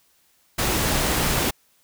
pink noise, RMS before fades -22 dBFS, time 0.58-1.51 s, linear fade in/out 10 ms, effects white hiss -62 dBFS RMS until 1.83 s

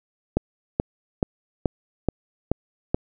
click train, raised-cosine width 2 ms, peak -6 dBFS, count 7, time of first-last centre 0.37-2.945 s, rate 2.33 Hz, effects none

